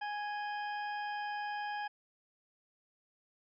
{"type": "harmonic tone with a mistuned harmonic", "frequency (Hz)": 830.6, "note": "G#5", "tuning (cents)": 0, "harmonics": [1, 2, 3, 4, 6], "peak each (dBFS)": [-37, -42, -51, -52, -56], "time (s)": [0.01, 1.88], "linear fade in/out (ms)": 10, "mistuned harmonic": 4, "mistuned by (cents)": -92, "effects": []}